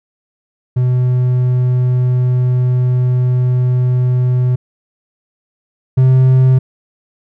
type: tone pair in turn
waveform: triangle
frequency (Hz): 125.5 / 129.78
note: B2 / C3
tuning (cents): +28 / -14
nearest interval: minor second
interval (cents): 58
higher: second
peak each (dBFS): -8 / -4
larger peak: second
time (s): 0.76-4.56 / 5.97-6.59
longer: first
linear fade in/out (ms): 10
effects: none